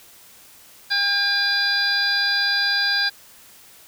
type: harmonic tone with a mistuned harmonic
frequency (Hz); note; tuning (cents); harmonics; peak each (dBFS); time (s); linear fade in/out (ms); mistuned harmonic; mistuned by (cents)
804; G5; +44; 1 / 2 / 3 / 4 / 5 / 6; -33 / -21 / -33 / -31 / -26 / -22; 0.9-3.1; 20; 4; +130
effects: white hiss -48 dBFS RMS until 3.87 s